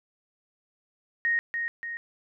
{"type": "tone with echo", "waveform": "sine", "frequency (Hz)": 1864.7, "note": "A#6", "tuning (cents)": 0, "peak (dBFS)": -22, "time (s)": [1.25, 1.39], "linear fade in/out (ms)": 0, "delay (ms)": 290, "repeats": 2, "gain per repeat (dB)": -5, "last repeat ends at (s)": 1.97, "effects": []}